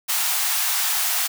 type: high-pass noise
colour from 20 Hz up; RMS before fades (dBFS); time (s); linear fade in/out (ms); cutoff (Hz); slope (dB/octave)
white; -22; 0.08-1.28; 20; 670; 96
effects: none